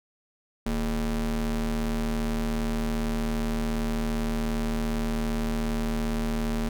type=ring-modulated tone; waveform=square; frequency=95.3 Hz; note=G2; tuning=48 cents flat; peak=-23 dBFS; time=0.66-6.69 s; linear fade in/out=5 ms; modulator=134 Hz; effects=none